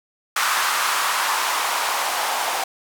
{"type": "noise with band-pass filter sweep", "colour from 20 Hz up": "blue", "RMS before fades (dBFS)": -22, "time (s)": [0.36, 2.64], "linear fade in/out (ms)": 5, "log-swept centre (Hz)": [1200, 790], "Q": 2.5, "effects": []}